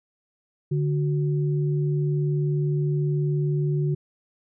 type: tone pair together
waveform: sine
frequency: 146.83 / 367.2 Hz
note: D3 / F#4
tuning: 0 / -13 cents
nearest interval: octave + major third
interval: 1587 cents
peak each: -21 / -30 dBFS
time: 0.71-3.95 s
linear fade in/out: 10 ms
effects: none